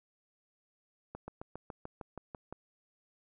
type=slowing click train; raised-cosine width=1 ms; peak=-28 dBFS; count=10; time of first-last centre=1.15-2.526 s; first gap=130 ms; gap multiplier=1.04; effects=none